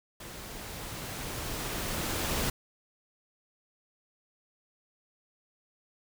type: noise with level ramp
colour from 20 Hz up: pink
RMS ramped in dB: -44 to -30 dBFS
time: 0.2-2.5 s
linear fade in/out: 5 ms
effects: none